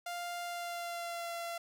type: tone with pitch glide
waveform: sawtooth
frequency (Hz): 698.5 to 682.2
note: F5 to F5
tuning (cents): 0 to -41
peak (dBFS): -34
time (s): 0.06-1.58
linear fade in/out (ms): 5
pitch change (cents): -41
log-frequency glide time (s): 0.42-1.33
effects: none